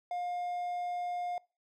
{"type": "tone", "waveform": "triangle", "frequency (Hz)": 710, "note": "F5", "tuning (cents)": 28, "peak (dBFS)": -31, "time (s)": [0.11, 1.38], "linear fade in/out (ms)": 2, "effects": ["noise-tail reverb RT60 0.3 s tail -23 dB re dry"]}